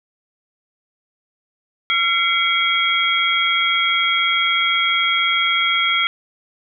sine tone cluster, 1364 / 2067 / 2243 / 3282 Hz, F6 / C7 / C#7 / G#7, -41 / -22 / +20 / -21 cents, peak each -21 / -22 / -21 / -19 dBFS, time 1.9-6.07 s, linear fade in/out 0 ms, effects none

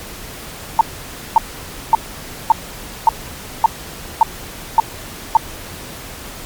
sine tone bursts, 899 Hz, A5, 37 cents sharp, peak -4 dBFS, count 9, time 0.79-5.37 s, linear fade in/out 2 ms, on 20 ms, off 550 ms, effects pink hiss -32 dBFS RMS until 6.45 s + MP3 96 kbps

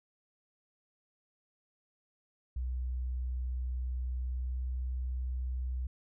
sine tone with pitch glide, 62.6 to 63.11 Hz, B1 to B1, +24 to +38 cents, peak -32 dBFS, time 2.56-5.87 s, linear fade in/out 5 ms, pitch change +14 cents, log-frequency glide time 4.18-4.59 s, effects none

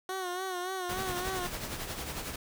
15% pulse tone with vibrato, 367.9 Hz, F#4, 10 cents flat, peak -27 dBFS, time 0.09-1.47 s, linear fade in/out 2 ms, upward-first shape sine, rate 3.5 Hz, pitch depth 63 cents each way
pink noise with tremolo, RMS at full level -36 dBFS, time 0.89-2.36 s, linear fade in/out 5 ms, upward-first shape sine, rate 11 Hz, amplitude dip 50%
effects none

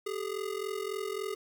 square ring-modulated tone, 410.2 Hz, G#4, 21 cents flat, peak -31 dBFS, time 0.06-1.35 s, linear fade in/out 5 ms, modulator 21.8 Hz, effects 10-bit

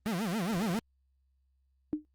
40% pulse tone with vibrato, 196.4 Hz, G3, 4 cents sharp, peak -28 dBFS, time 0.06-0.79 s, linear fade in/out 0 ms, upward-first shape sine, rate 7.3 Hz, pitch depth 280 cents each way
sine tone with exponential decay, 303.3 Hz, D#4, 44 cents flat, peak -24 dBFS, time 1.93-2.05 s, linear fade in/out 0 ms, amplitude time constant 25 ms
effects added 66 Hz sine -69 dBFS peak until 2.14 s + Opus 24 kbps

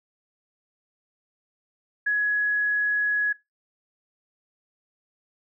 sine tone, 1679 Hz, G#6, 18 cents sharp, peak -20 dBFS, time 2.06-3.33 s, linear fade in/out 10 ms, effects noise-tail reverb RT60 0.2 s tail -21 dB re dry

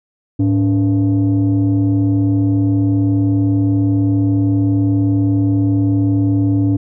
sine tone pair together, 107.16 / 286.5 Hz, A2 / D4, -45 / -43 cents, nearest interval octave + perfect fourth, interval 1702 cents, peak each -12 dBFS, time 0.39-6.77 s, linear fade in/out 10 ms, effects tanh soft clip ceiling -8 dBFS

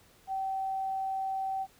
sine tone, 770 Hz, G5, 31 cents flat, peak -30 dBFS, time 0.27-1.67 s, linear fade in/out 50 ms, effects pink hiss -61 dBFS RMS until 1.79 s

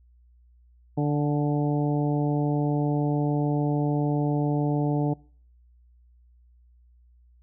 harmonic tone with a mistuned harmonic, 146.9 Hz, D3, 1 cent sharp, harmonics 1 / 2 / 3 / 4 / 5 / 6, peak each -24 / -26 / -32 / -35 / -34 / -39 dBFS, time 0.97-5.14 s, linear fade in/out 10 ms, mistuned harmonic 6, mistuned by -24 cents, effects noise-tail reverb RT60 0.5 s tail -25 dB re dry + added 60 Hz sine -54 dBFS peak until 7.42 s

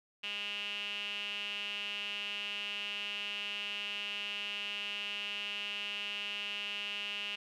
sawtooth tone with band-pass filter, 204.3 Hz, G#3, 28 cents flat, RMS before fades -39 dBFS, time 0.23-7.36 s, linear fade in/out 10 ms, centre 2800 Hz, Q 9.5, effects none

